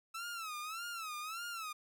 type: tone with vibrato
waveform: sawtooth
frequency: 1308 Hz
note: E6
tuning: 14 cents flat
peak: -37 dBFS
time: 0.14-1.73 s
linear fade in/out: 10 ms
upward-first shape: sine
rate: 1.7 Hz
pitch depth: 140 cents each way
effects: none